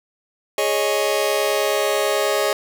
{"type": "chord", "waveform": "sawtooth", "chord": "Ab suspended fourth", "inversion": "none", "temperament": "just", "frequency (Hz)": [415.3, 553.7, 623], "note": ["Ab4", "Db5", "Eb5"], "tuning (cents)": [0, -2, 2], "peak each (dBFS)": -18, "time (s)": [0.58, 2.53], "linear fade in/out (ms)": 2, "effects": []}